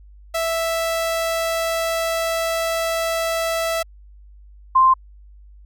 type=tone pair in turn; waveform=sawtooth / sine; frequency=659.3 / 1046.6 Hz; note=E5 / C6; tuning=0 / 0 cents; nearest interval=minor sixth; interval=800 cents; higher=second; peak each=-16 / -10 dBFS; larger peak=second; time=0.34-3.83 / 4.75-4.94 s; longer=first; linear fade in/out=10 ms; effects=added 50 Hz sine -42 dBFS peak until 5.65 s